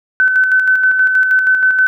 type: tone with tremolo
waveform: sine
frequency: 1519 Hz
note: F#6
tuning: 45 cents sharp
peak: -7 dBFS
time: 0.2-1.87 s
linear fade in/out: 0 ms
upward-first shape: square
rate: 6.3 Hz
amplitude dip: 40%
effects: none